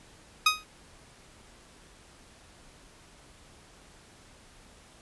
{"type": "tone with exponential decay", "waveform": "15% pulse", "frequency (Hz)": 1254, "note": "D#6", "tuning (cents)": 13, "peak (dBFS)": -10, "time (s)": [0.46, 0.64], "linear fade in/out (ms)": 5, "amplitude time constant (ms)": 39, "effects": ["pink hiss -55 dBFS RMS until 5.01 s", "resampled to 24000 Hz"]}